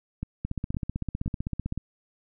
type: two click trains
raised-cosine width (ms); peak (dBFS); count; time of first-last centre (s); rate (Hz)
5; -18 / -17; 4 / 21; 0.23-1.776 / 0.45-1.724; 1.94 / 15.7
effects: none

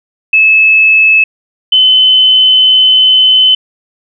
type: tone pair in turn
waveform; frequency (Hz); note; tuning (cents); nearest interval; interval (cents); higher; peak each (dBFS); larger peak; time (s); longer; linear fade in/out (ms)
sine; 2600 / 3041; E7 / F#7; -24 / +47; minor third; 271; second; -3; neither; 0.33-1.24 / 1.72-3.55; second; 5
effects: none

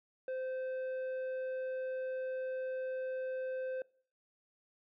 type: tone with tanh clipping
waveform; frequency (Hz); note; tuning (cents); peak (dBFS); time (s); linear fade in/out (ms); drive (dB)
sine; 518; C5; -17; -37; 0.28-3.82; 2; 7
effects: noise-tail reverb RT60 0.5 s tail -23 dB re dry

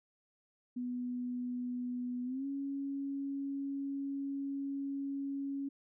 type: tone with pitch glide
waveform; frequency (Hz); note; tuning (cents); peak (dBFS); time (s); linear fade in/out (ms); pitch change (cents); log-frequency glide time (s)
sine; 246.9 to 277.1; B3 to C#4; 0 to -1; -35; 0.76-5.69; 10; +199; 2.24-2.46
effects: none

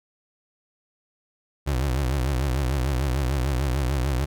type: tone with vibrato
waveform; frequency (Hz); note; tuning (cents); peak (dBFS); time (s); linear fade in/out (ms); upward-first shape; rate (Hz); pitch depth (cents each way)
30% pulse; 66.5; C2; +29; -19; 1.66-4.26; 20; triangle; 6.7; 200
effects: none

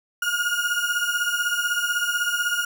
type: beating tone pair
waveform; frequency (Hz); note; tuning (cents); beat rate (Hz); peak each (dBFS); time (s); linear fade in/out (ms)
35% pulse; 1424 / 1440; F6 / F#6; +33 / -47; 16; -23; 0.22-2.65; 5
effects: none

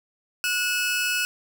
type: tone pair together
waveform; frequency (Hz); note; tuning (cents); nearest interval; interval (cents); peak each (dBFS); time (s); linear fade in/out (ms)
sawtooth; 1459.8 / 2601; F#6 / E7; -24 / -24; minor seventh; 1000; -22; 0.44-1.25; 0
effects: none

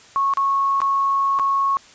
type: tone with dropouts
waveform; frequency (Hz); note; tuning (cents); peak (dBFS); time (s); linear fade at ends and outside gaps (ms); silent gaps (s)
sine; 1100; C#6; -14; -16; 0.16-1.77; 0; 0.337-0.372 / 0.804-0.817 / 1.389-1.396
effects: white hiss -47 dBFS RMS until 1.94 s + resampled to 16000 Hz

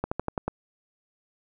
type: slowing click train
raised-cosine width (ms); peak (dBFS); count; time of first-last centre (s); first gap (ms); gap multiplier
1; -13; 6; 0.04-0.48; 75; 1.08
effects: none

